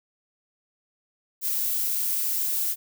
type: noise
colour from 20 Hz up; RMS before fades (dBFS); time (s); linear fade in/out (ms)
violet; -26; 1.41-2.76; 50
effects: none